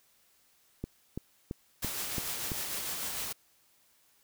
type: click train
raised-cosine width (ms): 3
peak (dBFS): -22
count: 6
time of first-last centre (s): 0.84-2.518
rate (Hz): 2.98
type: noise with tremolo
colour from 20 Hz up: white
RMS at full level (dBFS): -35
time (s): 1.82-3.33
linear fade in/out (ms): 10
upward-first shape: sine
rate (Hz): 6.7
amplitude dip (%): 30
effects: white hiss -67 dBFS RMS until 4.23 s